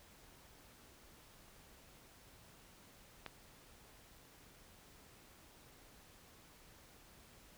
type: click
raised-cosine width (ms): 0.3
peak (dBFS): -28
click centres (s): 3.263
effects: pink hiss -62 dBFS RMS until 7.57 s